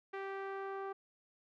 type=tone with low-pass filter sweep; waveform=sawtooth; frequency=390.2 Hz; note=G4; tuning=8 cents flat; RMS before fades=-42 dBFS; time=0.13-0.93 s; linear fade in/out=10 ms; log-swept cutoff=2000 to 1200 Hz; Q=1.6; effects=none